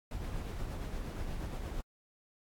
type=noise with tremolo; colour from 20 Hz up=brown; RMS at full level=-37 dBFS; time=0.11-1.81 s; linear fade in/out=2 ms; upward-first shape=triangle; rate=8.5 Hz; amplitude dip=35%; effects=AAC 64 kbps